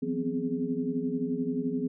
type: tone cluster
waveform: sine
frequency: 168.4 / 184.2 / 249.7 / 261.2 / 417.4 Hz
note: E3 / F#3 / B3 / C4 / G#4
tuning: +37 / -7 / +19 / -3 / +9 cents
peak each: -38 / -39 / -31 / -32 / -35 dBFS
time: 0.02-1.88 s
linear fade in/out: 10 ms
effects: none